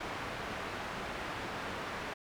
white low-pass noise, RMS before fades -40 dBFS, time 0-2.14 s, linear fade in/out 10 ms, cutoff 1700 Hz, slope 12 dB/octave, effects none

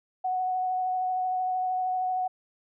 sine tone with vibrato, 740 Hz, F#5, in tune, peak -25 dBFS, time 0.24-2.28 s, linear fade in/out 10 ms, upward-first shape sine, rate 13 Hz, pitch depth 13 cents each way, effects none

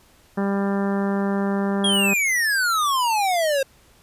harmonic tone, 198.2 Hz, G3, 19 cents sharp, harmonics 1 / 2 / 3 / 4 / 5 / 6 / 7 / 8 / 9, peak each -21 / -27 / -31 / -33 / -35 / -37 / -38 / -39 / -40 dBFS, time 0.37-2.14 s, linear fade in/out 10 ms
square exponential sweep, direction down, 3345 to 529 Hz, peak -19 dBFS, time 1.84-3.63 s, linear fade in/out 5 ms
effects pink hiss -55 dBFS RMS until 4.02 s + resampled to 32000 Hz

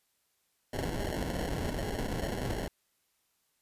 pink noise with sample-and-hold, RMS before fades -34 dBFS, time 0.73-2.68 s, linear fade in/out 2 ms, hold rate 1225 Hz, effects white hiss -75 dBFS RMS until 3.61 s + resampled to 32000 Hz

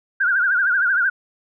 sine tone with vibrato, 1502 Hz, F#6, 26 cents sharp, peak -15 dBFS, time 0.2-1.1 s, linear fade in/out 10 ms, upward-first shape triangle, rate 13 Hz, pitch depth 150 cents each way, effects none

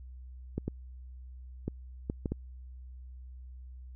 clicks, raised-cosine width 3 ms, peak -19 dBFS, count 6, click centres 0.58 / 0.68 / 1.68 / 2.099 / 2.258 / 2.32 s, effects added 63 Hz sine -44 dBFS peak until 3.95 s

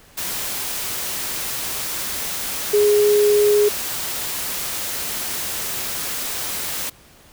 sine tone in noise, 415.3 Hz, G#4, in tune, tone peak -12 dBFS, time 2.73-3.69 s, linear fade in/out 10 ms, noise white, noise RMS -26 dBFS, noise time 0.17-6.9 s, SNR +11 dB, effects pink hiss -49 dBFS RMS until 7.32 s

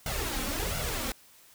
pink noise with flanger, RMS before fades -32 dBFS, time 0.06-1.12 s, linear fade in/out 2 ms, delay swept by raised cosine 1.4 to 3.9 ms, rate 1.4 Hz, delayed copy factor +0.75, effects white hiss -57 dBFS RMS until 1.54 s

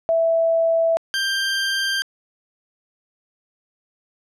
sine / 20% pulse tone pair in turn, 659.3 / 1580.8 Hz, E5 / G6, 0 / +14 cents, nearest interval octave + minor third, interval 1514 cents, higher second, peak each -15 dBFS, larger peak neither, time 0.09-0.97 / 1.14-2.02 s, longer neither, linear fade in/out 0 ms, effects low-pass 9000 Hz 12 dB/octave

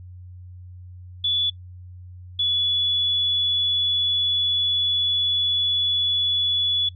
sine tone pair in turn, 3438 / 3418 Hz, A7 / G#7, -41 / +49 cents, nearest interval unison, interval 10 cents, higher first, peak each -19 dBFS, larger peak neither, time 1.24-1.5 / 2.39-6.89 s, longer second, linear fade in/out 5 ms, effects noise-tail reverb RT60 0.1 s tail -21 dB re dry + added 90 Hz sine -38 dBFS peak until 6.95 s

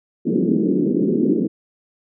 pink band-pass noise, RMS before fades -18 dBFS, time 0.25-1.48 s, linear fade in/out 20 ms, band 180 to 410 Hz, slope 48 dB/octave, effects none

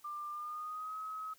sine tone with pitch glide, 1191 to 1276.5 Hz, D6 to D#6, +24 to +44 cents, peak -39 dBFS, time 0.04-1.34 s, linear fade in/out 10 ms, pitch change +120 cents, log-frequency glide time 0.3-0.97 s, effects white hiss -65 dBFS RMS until 1.38 s

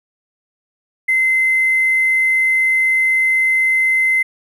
triangle tone with hard clipping, 2064 Hz, C7, 24 cents flat, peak -12 dBFS, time 1.08-4.23 s, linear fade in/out 10 ms, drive 3 dB, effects none

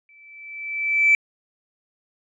sine tone with exponential growth, 2320 Hz, D7, 22 cents flat, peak -10 dBFS, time 0.09-1.15 s, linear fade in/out 1 ms, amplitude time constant 230 ms, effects tanh soft clip ceiling -7 dBFS

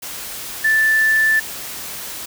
sine tone in noise, 1760 Hz, A6, in tune, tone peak -12 dBFS, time 0.64-1.4 s, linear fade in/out 10 ms, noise white, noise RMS -30 dBFS, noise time 0.02-2.26 s, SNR +15 dB, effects none

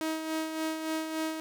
sawtooth tone with tremolo, 317.4 Hz, D#4, 35 cents sharp, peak -25 dBFS, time 0.01-1.4 s, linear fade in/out 0 ms, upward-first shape sine, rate 3.5 Hz, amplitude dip 50%, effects none

